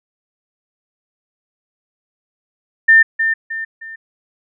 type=tone with echo; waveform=sine; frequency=1800 Hz; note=A6; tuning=39 cents sharp; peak=-5 dBFS; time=2.88-3.03 s; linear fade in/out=10 ms; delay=310 ms; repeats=3; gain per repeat=-8 dB; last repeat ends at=3.96 s; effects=none